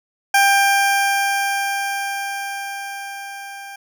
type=tone with level ramp; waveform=20% pulse; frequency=794 Hz; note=G5; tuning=22 cents sharp; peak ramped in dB=-6 to -28 dBFS; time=0.34-3.76 s; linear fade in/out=5 ms; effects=none